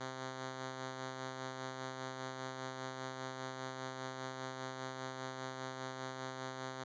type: tone with tremolo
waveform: 5% pulse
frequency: 130.81 Hz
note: C3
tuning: in tune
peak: -29 dBFS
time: 0-6.84 s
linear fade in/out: 10 ms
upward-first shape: sine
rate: 5 Hz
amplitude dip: 35%
effects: resampled to 16000 Hz